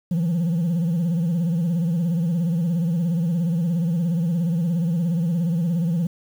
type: tone with vibrato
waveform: sine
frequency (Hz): 169.3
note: E3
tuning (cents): +46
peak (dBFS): -16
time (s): 0.11-6.07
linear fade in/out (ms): 5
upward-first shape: sine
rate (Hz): 17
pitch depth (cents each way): 110
effects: tanh soft clip ceiling -18 dBFS + 8-bit